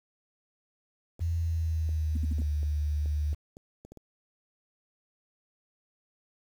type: clicks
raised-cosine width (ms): 2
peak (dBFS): -34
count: 11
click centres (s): 1.194 / 1.891 / 2.384 / 2.419 / 2.631 / 3.059 / 3.33 / 3.569 / 3.85 / 3.92 / 3.973
type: tone with pitch glide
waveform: sine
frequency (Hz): 83.6 to 74.48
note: E2 to D2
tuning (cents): +25 to +25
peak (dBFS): -26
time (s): 1.2-3.35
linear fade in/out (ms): 20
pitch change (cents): -200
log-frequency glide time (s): 1.36-2.49
type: tone bursts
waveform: sine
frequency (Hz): 233.1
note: A#3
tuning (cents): 0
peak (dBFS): -33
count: 4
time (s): 2.15-2.409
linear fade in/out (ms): 5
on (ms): 22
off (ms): 57
effects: 9-bit